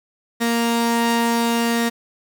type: tone pair together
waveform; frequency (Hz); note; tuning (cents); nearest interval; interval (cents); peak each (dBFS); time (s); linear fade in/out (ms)
sawtooth; 233.1 / 933.1; A#3 / A#5; 0 / +1; 2 octaves; 2401; -14 / -20; 0.4-1.9; 20
effects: none